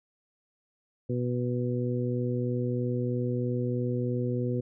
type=harmonic tone; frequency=123.1 Hz; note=B2; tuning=5 cents flat; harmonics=1 / 2 / 3 / 4; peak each=-29 / -32 / -34 / -35 dBFS; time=1.09-4.61 s; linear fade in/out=10 ms; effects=none